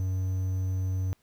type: tone with quantisation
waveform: triangle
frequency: 93.6 Hz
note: F#2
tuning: 20 cents sharp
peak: -24 dBFS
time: 0-1.13 s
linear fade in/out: 0 ms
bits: 9
effects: pink hiss -69 dBFS RMS until 1.22 s